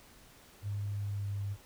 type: tone with pitch glide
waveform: sine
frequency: 101.8 to 100.34 Hz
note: G#2 to G2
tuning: -34 to +41 cents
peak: -33 dBFS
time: 0.62-1.57 s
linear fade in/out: 50 ms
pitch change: -25 cents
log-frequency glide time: 0.97-1.31 s
effects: pink hiss -58 dBFS RMS until 1.65 s